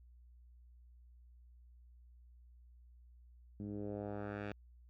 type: tone with low-pass filter sweep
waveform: 10% pulse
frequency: 102.7 Hz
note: G#2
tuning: 19 cents flat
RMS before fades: -43 dBFS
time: 3.6-4.52 s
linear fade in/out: 0 ms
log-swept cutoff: 230 to 2600 Hz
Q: 1.5
effects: added 60 Hz sine -58 dBFS peak until 4.89 s